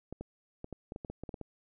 clicks, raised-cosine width 2 ms, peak -27 dBFS, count 12, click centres 0.126 / 0.21 / 0.644 / 0.727 / 0.921 / 0.961 / 1.048 / 1.1 / 1.236 / 1.292 / 1.342 / 1.413 s, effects none

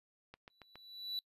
click train, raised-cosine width 0.3 ms, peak -35 dBFS, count 4, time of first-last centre 0.34-0.756 s, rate 7.21 Hz
triangle tone with exponential growth, 3951 Hz, B7, in tune, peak -33 dBFS, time 0.5-1.19 s, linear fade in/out 1 ms, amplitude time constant 150 ms
effects noise-tail reverb RT60 0.1 s tail -26 dB re dry + resampled to 32000 Hz

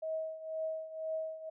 sine tone with tremolo, 637 Hz, D#5, 41 cents sharp, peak -32 dBFS, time 0.02-1.5 s, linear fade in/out 10 ms, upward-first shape triangle, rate 2 Hz, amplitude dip 80%, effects none

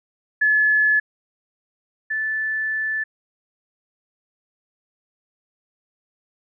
sine tone pair in turn, 1716 / 1750 Hz, A6 / A6, -44 / -10 cents, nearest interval unison, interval 34 cents, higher second, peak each -14 / -21 dBFS, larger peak first, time 0.41-1 / 2.1-3.04 s, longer second, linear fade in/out 10 ms, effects none

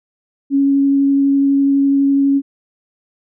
sine tone with vibrato, 277.2 Hz, C#4, in tune, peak -10 dBFS, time 0.5-2.42 s, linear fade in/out 50 ms, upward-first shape triangle, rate 12 Hz, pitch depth 9 cents each way, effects none

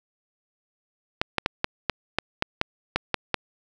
clicks, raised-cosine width 0.3 ms, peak -5 dBFS, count 11, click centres 1.215 / 1.383 / 1.461 / 1.644 / 1.897 / 2.186 / 2.424 / 2.614 / 2.96 / 3.143 / 3.343 s, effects none

